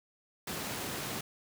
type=high-pass noise; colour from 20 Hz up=pink; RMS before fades=-38 dBFS; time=0.47-1.21 s; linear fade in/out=5 ms; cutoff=120 Hz; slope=12 dB/octave; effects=none